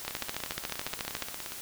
two click trains, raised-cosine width 0.2 ms, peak -14 / -20 dBFS, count 17 / 26, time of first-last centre 0.08-1.223 / 0.05-1.521 s, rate 14 / 17 Hz, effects white hiss -42 dBFS RMS until 1.61 s

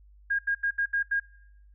sine tone bursts at uneven times, 1626 Hz, G#6, 37 cents flat, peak -23 dBFS, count 6, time 0.3-0.39 / 0.47-0.55 / 0.63-0.71 / 0.78-0.86 / 0.93-1.03 / 1.11-1.2 s, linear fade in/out 10 ms, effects noise-tail reverb RT60 0.9 s tail -24 dB re dry + added 50 Hz sine -52 dBFS peak until 1.74 s

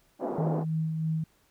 pink band-pass noise, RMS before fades -32 dBFS, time 0.19-0.65 s, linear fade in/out 50 ms, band 250 to 810 Hz, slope 24 dB/octave
sine tone with tremolo, 159.2 Hz, D#3, 40 cents sharp, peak -25 dBFS, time 0.38-1.24 s, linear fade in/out 5 ms, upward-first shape sine, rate 3.1 Hz, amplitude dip 35%
effects pink hiss -66 dBFS RMS until 1.5 s

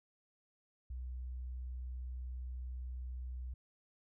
sine tone, 62.6 Hz, B1, 24 cents sharp, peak -40 dBFS, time 0.9-3.54 s, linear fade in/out 5 ms, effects none

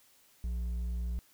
sine tone with hard clipping, 59.4 Hz, A#1, 33 cents sharp, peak -33 dBFS, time 0.44-1.19 s, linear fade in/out 0 ms, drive 4 dB, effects white hiss -64 dBFS RMS until 1.33 s

